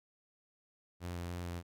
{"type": "tone with vibrato", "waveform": "sawtooth", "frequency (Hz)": 87.31, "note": "F2", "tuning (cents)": 0, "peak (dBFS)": -35, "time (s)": [1, 1.63], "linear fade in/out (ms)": 50, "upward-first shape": "square", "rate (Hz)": 3.3, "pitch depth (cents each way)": 13, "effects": []}